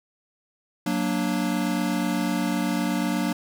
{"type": "chord", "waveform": "square", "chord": "Gb augmented", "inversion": "none", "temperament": "equal", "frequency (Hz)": [185, 233.1, 293.7], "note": ["Gb3", "Bb3", "D4"], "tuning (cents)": [0, 0, 0], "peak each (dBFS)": -28, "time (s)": [0.86, 3.33], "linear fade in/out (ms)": 5, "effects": []}